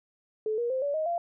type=tone with pitch steps; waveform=sine; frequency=433.1 / 475 / 521 / 571.5 / 626.8 / 687.5 Hz; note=A4 / A#4 / C5 / D5 / D#5 / F5; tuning=-27 / +33 / -7 / -47 / +13 / -27 cents; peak=-26 dBFS; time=0.46-1.18 s; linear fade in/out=2 ms; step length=120 ms; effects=none